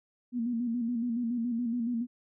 sine tone with vibrato, 236.9 Hz, A#3, 28 cents sharp, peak -28 dBFS, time 0.32-2.07 s, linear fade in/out 50 ms, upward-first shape square, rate 7.1 Hz, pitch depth 57 cents each way, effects none

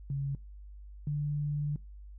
sine tone pair in turn, 138.59 / 146.83 Hz, C#3 / D3, 0 / 0 cents, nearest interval minor second, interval 100 cents, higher second, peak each -30 / -29 dBFS, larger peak second, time 0.1-0.35 / 1.07-1.76 s, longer second, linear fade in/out 2 ms, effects noise-tail reverb RT60 0.2 s tail -22 dB re dry + added 50 Hz sine -45 dBFS peak until 2.18 s

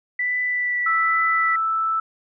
sine tone with vibrato, 1975.5 Hz, B6, in tune, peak -20 dBFS, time 0.19-1.56 s, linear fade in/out 5 ms, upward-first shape triangle, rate 1.2 Hz, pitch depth 15 cents each way
sine tone, 1318.5 Hz, E6, in tune, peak -19 dBFS, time 0.86-2 s, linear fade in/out 5 ms
effects none

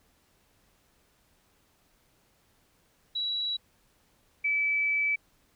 sine tone pair in turn, 3908 / 2304 Hz, B7 / D7, -19 / -34 cents, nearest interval major sixth, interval 915 cents, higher first, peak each -28 / -24 dBFS, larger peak second, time 3.15-3.57 / 4.44-5.16 s, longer second, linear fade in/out 10 ms, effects pink hiss -67 dBFS RMS until 5.55 s

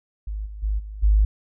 sine tone with level steps, 51.91 Hz, G#1, in tune, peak -26 / -33 / -20 / -32 / -13 dBFS, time 0.27-1.25 s, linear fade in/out 5 ms, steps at 0.45 / 0.62 / 0.78 / 1.02 s, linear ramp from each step 20 ms, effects none

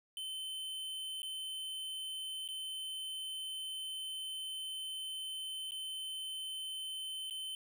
square tone with dropouts, 3068 Hz, G7, 38 cents flat, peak -40 dBFS, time 0.17-7.55 s, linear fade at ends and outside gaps 1 ms, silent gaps 1.22-1.23 / 2.478-2.487 / 5.709-5.719 / 7.299-7.308 s, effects none

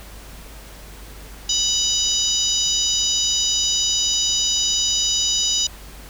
harmonic tone with a mistuned harmonic, 987.8 Hz, B5, in tune, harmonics 3 / 4 / 5 / 6 / 7, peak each -24 / -24 / -24 / -24 / -24 dBFS, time 1.49-5.67 s, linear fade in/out 5 ms, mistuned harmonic 4, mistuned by -68 cents, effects added 50 Hz sine -39 dBFS peak until 6.09 s + pink hiss -42 dBFS RMS until 6.09 s

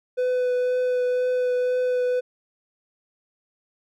triangle tone with vibrato, 500 Hz, B4, 21 cents sharp, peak -18 dBFS, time 0.17-2.21 s, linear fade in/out 20 ms, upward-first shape triangle, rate 2 Hz, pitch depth 13 cents each way, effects none

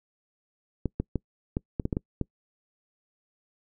clicks, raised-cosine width 3 ms, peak -14 dBFS, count 9, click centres 0.857 / 1 / 1.157 / 1.569 / 1.798 / 1.854 / 1.928 / 1.969 / 2.213 s, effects noise-tail reverb RT60 0.1 s tail -26 dB re dry

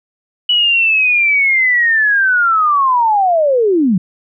sine linear sweep, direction down, 2960 to 168.1 Hz, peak -9 dBFS, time 0.49-3.98 s, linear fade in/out 5 ms, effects none

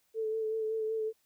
sine tone with vibrato, 440 Hz, A4, in tune, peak -30 dBFS, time 0.14-1.13 s, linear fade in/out 50 ms, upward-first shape sine, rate 5.3 Hz, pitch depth 24 cents each way, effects white hiss -73 dBFS RMS until 1.25 s

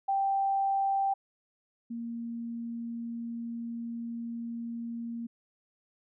sine tone pair in turn, 784 / 233.1 Hz, G5 / A#3, 0 / 0 cents, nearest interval octave + major sixth, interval 2100 cents, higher first, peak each -25 / -34 dBFS, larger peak first, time 0.08-1.14 / 1.9-5.27 s, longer second, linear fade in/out 10 ms, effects none

